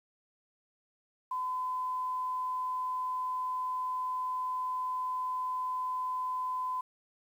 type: tone with quantisation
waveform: sine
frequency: 1015 Hz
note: B5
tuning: 47 cents sharp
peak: -31 dBFS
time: 1.31-6.81 s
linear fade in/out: 5 ms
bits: 10
effects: none